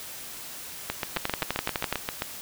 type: two click trains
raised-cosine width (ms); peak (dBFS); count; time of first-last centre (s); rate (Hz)
0.3; -11 / -9; 11 / 10; 0.9-2.221 / 1.17-1.926; 7.57 / 11.9
effects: white hiss -40 dBFS RMS until 2.41 s